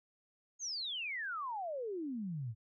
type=exponential sweep; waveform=sine; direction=down; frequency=6720 to 103.83 Hz; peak=-37 dBFS; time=0.59-2.55 s; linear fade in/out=50 ms; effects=none